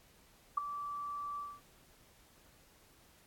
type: tone with ADSR envelope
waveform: sine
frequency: 1160 Hz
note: D6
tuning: 22 cents flat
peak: -24 dBFS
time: 0.57-1.61 s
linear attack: 9 ms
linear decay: 6 ms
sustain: -14 dB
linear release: 230 ms
effects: pink hiss -64 dBFS RMS until 3.26 s + AAC 64 kbps